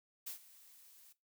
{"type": "noise with ADSR envelope", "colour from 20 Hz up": "blue", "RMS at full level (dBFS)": -42, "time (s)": [0.26, 1.13], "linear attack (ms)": 12, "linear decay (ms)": 110, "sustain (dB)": -19, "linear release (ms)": 9, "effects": ["noise-tail reverb RT60 0.2 s tail -17 dB re dry"]}